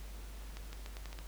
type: accelerating click train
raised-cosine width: 0.2 ms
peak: -29 dBFS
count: 7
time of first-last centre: 0.57-1.189 s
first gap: 160 ms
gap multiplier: 0.82
effects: added 50 Hz sine -44 dBFS peak until 1.27 s + pink hiss -55 dBFS RMS until 1.27 s